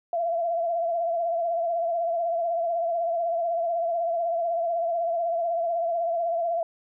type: tone with vibrato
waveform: sine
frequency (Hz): 678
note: E5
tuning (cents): +49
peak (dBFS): -23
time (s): 0.13-6.63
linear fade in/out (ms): 2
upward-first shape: triangle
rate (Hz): 16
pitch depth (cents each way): 65
effects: none